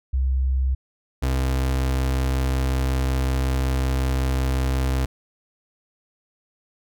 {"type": "tone pair in turn", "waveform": ["sine", "35% pulse"], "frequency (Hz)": [65.41, 65.41], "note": ["C2", "C2"], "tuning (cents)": [0, 0], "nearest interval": "unison", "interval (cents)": 0, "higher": "neither", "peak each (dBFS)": -18, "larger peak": "neither", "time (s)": [[0.13, 0.75], [1.22, 5.06]], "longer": "second", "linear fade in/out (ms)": 10, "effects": []}